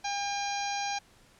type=harmonic tone; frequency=805 Hz; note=G5; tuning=46 cents sharp; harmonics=1 / 2 / 3 / 4 / 5 / 6 / 7 / 8; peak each=-32 / -41 / -39 / -45 / -41 / -44 / -41 / -43 dBFS; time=0.04-0.99 s; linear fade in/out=10 ms; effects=pink hiss -60 dBFS RMS until 1.39 s + low-pass 10000 Hz 12 dB/octave